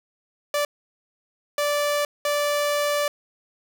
sawtooth tone bursts at uneven times, 584 Hz, D5, 10 cents flat, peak -17 dBFS, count 3, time 0.54-0.65 / 1.58-2.05 / 2.25-3.08 s, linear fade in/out 2 ms, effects none

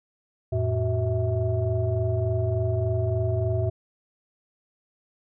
sine tone cluster, 88.6 / 112 / 373.8 / 650 Hz, F2 / A2 / F#4 / E5, +25 / +31 / +18 / -24 cents, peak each -27 / -24 / -30 / -29 dBFS, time 0.52-3.7 s, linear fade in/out 10 ms, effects tanh soft clip ceiling -13 dBFS

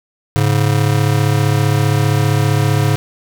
square tone pair together, 105.67 / 140.9 Hz, G#2 / C#3, +30 / +29 cents, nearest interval perfect fourth, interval 499 cents, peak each -15 / -15 dBFS, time 0.36-2.96 s, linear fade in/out 0 ms, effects none

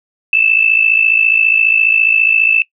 sine tone with amplitude modulation, 2637 Hz, E7, in tune, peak -5 dBFS, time 0.33-2.62 s, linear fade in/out 2 ms, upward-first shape sine, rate 54.7 Hz, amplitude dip 75%, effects noise-tail reverb RT60 0.1 s tail -20 dB re dry

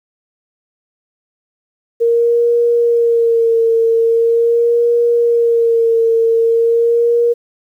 sine tone with vibrato, 464.4 Hz, A#4, 7 cents flat, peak -9 dBFS, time 2-7.34 s, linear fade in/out 20 ms, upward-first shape sine, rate 0.42 Hz, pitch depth 32 cents each way, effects 8-bit

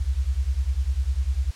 sine beating tone pair, 61.3 / 71.3 Hz, B1 / C#2, -12 / +49 cents, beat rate 10 Hz, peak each -24 dBFS, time 0-1.51 s, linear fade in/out 10 ms, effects white hiss -47 dBFS RMS until 1.55 s + low-pass 7000 Hz 12 dB/octave

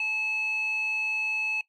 square tone with band-pass filter, 865 Hz, A5, 30 cents flat, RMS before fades -29 dBFS, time 0-1.61 s, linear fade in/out 2 ms, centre 2700 Hz, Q 8.6, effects noise-tail reverb RT60 0.1 s tail -18 dB re dry

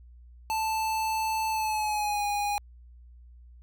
square tone with pitch glide, 880 to 821.1 Hz, A5 to G#5, 0 to -20 cents, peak -27 dBFS, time 0.5-2.58 s, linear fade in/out 0 ms, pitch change -120 cents, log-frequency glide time 1.5-2.24 s, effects added 60 Hz sine -48 dBFS peak until 3.62 s

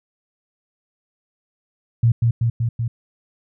sine tone with echo, 116.54 Hz, A#2, in tune, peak -11 dBFS, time 2.03-2.12 s, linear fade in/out 5 ms, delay 190 ms, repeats 4, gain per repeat -2 dB, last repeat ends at 2.88 s, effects none

